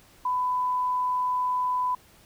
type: tone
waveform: sine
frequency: 1000 Hz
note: B5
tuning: 21 cents sharp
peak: -23 dBFS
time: 0.25-1.95 s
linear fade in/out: 5 ms
effects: pink hiss -56 dBFS RMS until 2.25 s